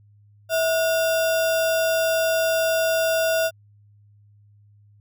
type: tone with sample-and-hold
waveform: sine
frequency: 651 Hz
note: E5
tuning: 22 cents flat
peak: -18 dBFS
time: 0.49-3.51 s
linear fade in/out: 50 ms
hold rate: 2100 Hz
effects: added 103 Hz sine -51 dBFS peak until 5 s